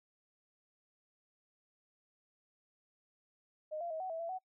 sine tone with pitch steps, 617 / 687 / 637 / 749 / 653 / 671 / 747 Hz, D#5 / F5 / D#5 / F#5 / E5 / E5 / F#5, -15 / -29 / +41 / +21 / -17 / +31 / +16 cents, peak -37 dBFS, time 3.71-4.389 s, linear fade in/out 20 ms, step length 97 ms, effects noise-tail reverb RT60 0.1 s tail -26 dB re dry

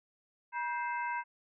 harmonic tone with a mistuned harmonic, 523.3 Hz, C5, in tune, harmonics 2 / 3 / 4 / 5, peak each -34 / -39 / -43 / -47 dBFS, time 0.52-1.24 s, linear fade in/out 50 ms, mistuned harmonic 2, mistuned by -150 cents, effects none

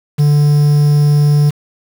triangle tone with quantisation, 146.83 Hz, D3, in tune, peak -5 dBFS, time 0.18-1.51 s, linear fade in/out 20 ms, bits 5, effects none

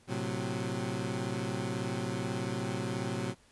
20% pulse chord, F# diminished, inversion first, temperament equal with one note detuned, 112.51 / 130.81 / 185 Hz, A2 / C3 / F#3, +39 / 0 / 0 cents, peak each -32 dBFS, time 0.07-3.35 s, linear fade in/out 50 ms, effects pink hiss -63 dBFS RMS until 3.51 s + resampled to 24000 Hz

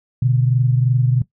sine tone pair together, 122.72 / 145.7 Hz, B2 / D3, -11 / -13 cents, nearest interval minor third, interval 298 cents, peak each -14 / -19 dBFS, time 0.22-1.22 s, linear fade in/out 5 ms, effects noise-tail reverb RT60 0.1 s tail -17 dB re dry

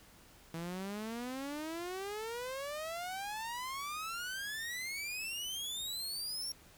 sawtooth exponential sweep, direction up, 162.3 to 5600 Hz, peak -35 dBFS, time 0.54-6.52 s, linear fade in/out 2 ms, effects pink hiss -60 dBFS RMS until 6.77 s

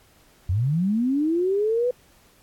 sine linear sweep, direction up, 82.41 to 504 Hz, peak -19 dBFS, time 0.49-1.91 s, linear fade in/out 5 ms, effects pink hiss -57 dBFS RMS until 2.42 s + AAC 64 kbps

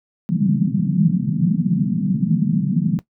white band-pass noise, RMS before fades -18 dBFS, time 0.29-2.99 s, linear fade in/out 0 ms, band 150 to 210 Hz, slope 48 dB/octave, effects noise-tail reverb RT60 0.1 s tail -17 dB re dry

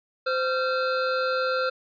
square tone pair together, 517.1 / 1375 Hz, C5 / F6, -20 / -27 cents, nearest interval octave + perfect fourth, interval 1693 cents, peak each -26 / -27 dBFS, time 0.26-1.7 s, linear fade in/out 10 ms, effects resampled to 11025 Hz

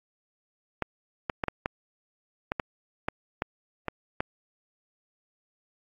clicks, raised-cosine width 0.5 ms, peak -12 dBFS, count 11, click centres 0.823 / 1.298 / 1.438 / 1.483 / 1.659 / 2.519 / 2.598 / 3.085 / 3.421 / 3.883 / 4.205 s, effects AAC 64 kbps

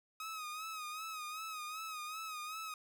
sawtooth tone with vibrato, 1262 Hz, D#6, 24 cents sharp, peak -38 dBFS, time 0.2-2.74 s, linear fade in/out 2 ms, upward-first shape sine, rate 2.6 Hz, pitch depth 64 cents each way, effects none

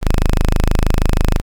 sawtooth tone, 26.28 Hz, G#0, 21 cents sharp, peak -7 dBFS, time 0.01-1.42 s, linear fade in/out 50 ms, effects 8-bit

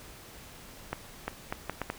accelerating click train, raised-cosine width 0.5 ms, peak -16 dBFS, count 6, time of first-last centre 0.93-1.901 s, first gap 350 ms, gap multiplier 0.7, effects pink hiss -49 dBFS RMS until 1.98 s

